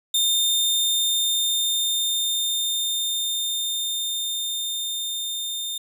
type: tone with level ramp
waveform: sawtooth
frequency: 3627 Hz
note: A#7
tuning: 48 cents flat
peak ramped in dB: -15 to -24 dBFS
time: 0.14-5.78 s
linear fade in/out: 5 ms
effects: none